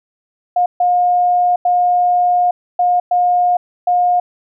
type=tone bursts at uneven times; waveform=sine; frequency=714 Hz; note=F5; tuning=38 cents sharp; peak=-10 dBFS; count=6; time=0.56-0.66 / 0.8-1.56 / 1.65-2.51 / 2.79-3 / 3.11-3.57 / 3.87-4.2 s; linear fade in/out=5 ms; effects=none